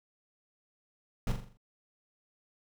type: noise with echo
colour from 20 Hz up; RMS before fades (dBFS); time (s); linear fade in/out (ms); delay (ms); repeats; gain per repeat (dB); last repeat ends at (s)
brown; -29; 1.27-1.32; 2; 42; 6; -6; 1.572
effects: none